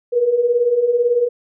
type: beating tone pair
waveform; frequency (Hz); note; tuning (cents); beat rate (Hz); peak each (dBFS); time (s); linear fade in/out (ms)
sine; 466.2 / 484.2; A#4 / B4; 0 / -34; 18; -20 / -14; 0.12-1.29; 20
effects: none